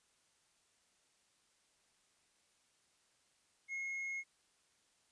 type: tone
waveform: triangle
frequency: 2162 Hz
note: C#7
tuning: 44 cents flat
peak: -37 dBFS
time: 3.68-4.24 s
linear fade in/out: 50 ms
effects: white hiss -74 dBFS RMS until 5.11 s + resampled to 22050 Hz